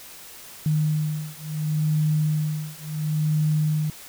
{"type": "beating tone pair", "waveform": "sine", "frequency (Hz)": [153.1, 153.81], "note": ["D#3", "D#3"], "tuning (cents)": [-28, -20], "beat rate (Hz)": 0.71, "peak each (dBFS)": -24, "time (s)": [0.66, 3.9], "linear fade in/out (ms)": 2, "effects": ["white hiss -43 dBFS RMS until 4.08 s"]}